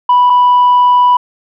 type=tone pair in turn; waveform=sine; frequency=986 / 986 Hz; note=B5 / B5; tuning=-3 / -3 cents; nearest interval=unison; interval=0 cents; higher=neither; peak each=-3 dBFS; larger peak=neither; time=0.09-0.3 / 0.3-1.17 s; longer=second; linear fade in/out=5 ms; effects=tanh soft clip ceiling -3 dBFS